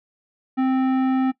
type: tone with tanh clipping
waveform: sine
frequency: 261.6 Hz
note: C4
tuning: in tune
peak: -19 dBFS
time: 0.57-1.32 s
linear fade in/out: 20 ms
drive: 14 dB
effects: noise-tail reverb RT60 0.1 s tail -19 dB re dry